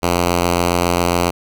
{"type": "tone", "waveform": "5% pulse", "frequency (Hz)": 87.31, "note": "F2", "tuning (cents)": 0, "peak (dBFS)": -3, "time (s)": [0.02, 1.31], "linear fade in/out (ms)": 20, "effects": []}